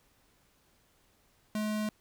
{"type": "tone", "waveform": "square", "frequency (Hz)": 213.2, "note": "G#3", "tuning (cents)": 46, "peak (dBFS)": -31, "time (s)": [1.55, 1.89], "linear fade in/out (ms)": 2, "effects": ["pink hiss -68 dBFS RMS until 2 s"]}